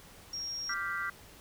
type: tone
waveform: sine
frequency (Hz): 5588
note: F8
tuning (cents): 0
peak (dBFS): -35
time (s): 0.33-0.74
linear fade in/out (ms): 5
type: chord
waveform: sine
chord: G dominant seventh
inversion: second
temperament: equal with one note detuned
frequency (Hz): 1174.7 / 1396.9 / 1568 / 1968.7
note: D6 / F6 / G6 / B6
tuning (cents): 0 / 0 / 0 / -6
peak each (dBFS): -39 / -37 / -37 / -39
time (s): 0.69-1.1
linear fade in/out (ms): 5
effects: pink hiss -54 dBFS RMS until 1.4 s